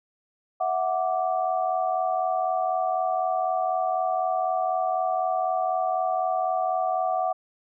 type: tone cluster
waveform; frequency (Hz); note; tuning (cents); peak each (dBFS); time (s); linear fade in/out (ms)
sine; 653 / 737 / 1170; E5 / F#5 / D6; -17 / -7 / -7; -28 / -24 / -32; 0.6-7.33; 10
effects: none